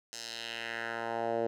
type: tone with band-pass filter sweep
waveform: 10% pulse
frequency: 115.5 Hz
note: A#2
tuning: 16 cents flat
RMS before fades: -36 dBFS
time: 0.13-1.47 s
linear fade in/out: 0 ms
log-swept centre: 6100 to 490 Hz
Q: 1.9
effects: none